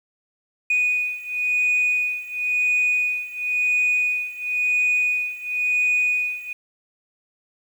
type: beating tone pair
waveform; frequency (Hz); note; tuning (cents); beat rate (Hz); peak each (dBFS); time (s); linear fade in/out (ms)
sine; 2476 / 2476.96; D#7 / D#7; -9 / -8; 0.96; -22 / -20; 0.7-6.53; 5
effects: tanh soft clip ceiling -14 dBFS + 8-bit